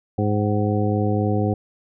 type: harmonic tone with a mistuned harmonic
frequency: 103.83 Hz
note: G#2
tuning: in tune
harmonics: 1 / 2 / 3 / 4 / 5 / 7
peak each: -21 / -24 / -26 / -27 / -28 / -29 dBFS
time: 0.18-1.54 s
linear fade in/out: 5 ms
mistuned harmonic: 7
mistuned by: +50 cents
effects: none